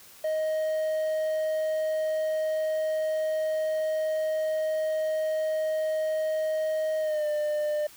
triangle tone with pitch glide, 626 to 600.2 Hz, D#5 to D5, +10 to +38 cents, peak -23 dBFS, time 0.24-7.87 s, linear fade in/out 5 ms, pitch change -72 cents, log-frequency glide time 7-7.27 s, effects white hiss -51 dBFS RMS until 7.96 s

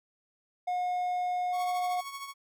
triangle tone, 721 Hz, F#5, 45 cents flat, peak -26 dBFS, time 0.67-2.01 s, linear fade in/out 10 ms
sawtooth tone with tremolo, 1108.7 Hz, C#6, in tune, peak -32 dBFS, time 1.52-2.34 s, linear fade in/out 50 ms, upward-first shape triangle, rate 13 Hz, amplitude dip 65%
effects none

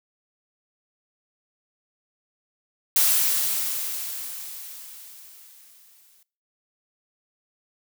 blue noise with exponential decay, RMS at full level -18 dBFS, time 2.96-6.23 s, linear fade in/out 2 ms, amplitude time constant 710 ms, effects noise-tail reverb RT60 0.4 s tail -22 dB re dry

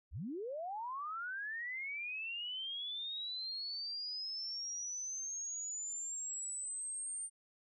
sine linear sweep, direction up, 44 to 8860 Hz, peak -39 dBFS, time 0.11-7.3 s, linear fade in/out 50 ms, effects none

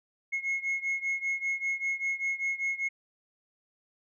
sine beating tone pair, 2167 / 2172.1 Hz, C#7 / C#7, -40 / -36 cents, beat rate 5.1 Hz, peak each -29 / -31 dBFS, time 0.32-2.89 s, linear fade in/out 20 ms, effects tanh soft clip ceiling -25 dBFS

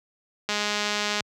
click train, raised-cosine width 0.2 ms, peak -9 dBFS, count 150, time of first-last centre 0.49-1.206 s, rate 208 Hz, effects high-pass 80 Hz 12 dB/octave

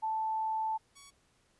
sine / 5% pulse tone pair in turn, 879 / 1121.6 Hz, A5 / C#6, -2 / +20 cents, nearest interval major third, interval 422 cents, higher second, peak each -30 / -40 dBFS, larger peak first, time 0.02-0.78 / 0.95-1.11 s, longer first, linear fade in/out 20 ms, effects pink hiss -70 dBFS RMS until 1.59 s + resampled to 24000 Hz

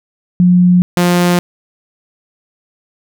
sine / sawtooth tone pair in turn, 178.9 / 176.34 Hz, F3 / F3, +42 / +17 cents, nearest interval unison, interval 25 cents, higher first, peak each -5 dBFS, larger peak neither, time 0.4-0.82 / 0.97-1.39 s, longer neither, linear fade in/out 0 ms, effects none

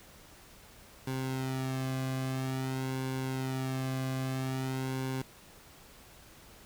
sawtooth tone with flanger, 131.4 Hz, C3, 8 cents sharp, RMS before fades -34 dBFS, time 1.07-5.22 s, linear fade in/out 5 ms, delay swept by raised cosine 1.6 to 2.2 ms, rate 0.5 Hz, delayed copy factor -0.8, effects pink hiss -55 dBFS RMS until 6.65 s

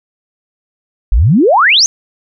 sine exponential sweep, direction up, 42.46 to 6600 Hz, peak -5 dBFS, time 1.12-1.86 s, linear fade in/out 0 ms, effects none

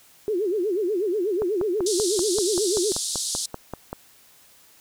sine tone with vibrato, 388.8 Hz, G4, 14 cents flat, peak -21 dBFS, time 0.28-2.92 s, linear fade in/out 0 ms, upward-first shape sine, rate 8.2 Hz, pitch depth 220 cents each way
click train, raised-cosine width 1 ms, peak -16 dBFS, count 14, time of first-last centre 1.42-3.93 s, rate 5.18 Hz
white band-pass noise, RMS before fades -28 dBFS, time 1.86-3.46 s, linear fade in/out 5 ms, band 3700 to 9800 Hz, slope 48 dB/octave
effects white hiss -54 dBFS RMS until 4.8 s

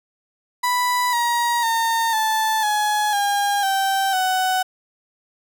35% pulse tone with pitch steps, 987.8 / 949.2 / 912.1 / 876.5 / 842.2 / 809.3 / 777.7 / 747.3 Hz, B5 / A#5 / A#5 / A5 / G#5 / G#5 / G5 / F#5, 0 / +31 / -38 / -7 / +24 / -45 / -14 / +17 cents, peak -16 dBFS, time 0.63-4.63 s, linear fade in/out 10 ms, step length 500 ms, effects none

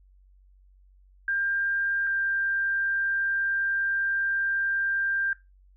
sine tone pair in turn, 1596 / 1587.4 Hz, G6 / G6, +31 / +21 cents, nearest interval unison, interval 10 cents, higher first, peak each -24 dBFS, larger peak neither, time 1.28-2.07 / 2.07-5.33 s, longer second, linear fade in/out 2 ms, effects noise-tail reverb RT60 0.2 s tail -17 dB re dry + added 47 Hz sine -54 dBFS peak until 5.76 s

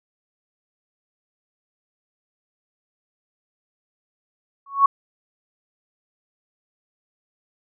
sine tone with exponential growth, 1108.7 Hz, C#6, in tune, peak -7 dBFS, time 4.66-4.86 s, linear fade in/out 5 ms, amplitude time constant 42 ms, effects none

